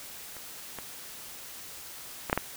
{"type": "clicks", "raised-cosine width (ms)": 0.5, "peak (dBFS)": [-29, -22, -16, -7, -11], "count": 5, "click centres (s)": [0.367, 0.787, 2.298, 2.329, 2.376], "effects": ["white hiss -44 dBFS RMS until 2.56 s"]}